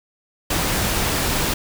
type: noise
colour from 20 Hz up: pink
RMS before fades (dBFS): -21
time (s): 0.5-1.54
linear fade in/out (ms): 5
effects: none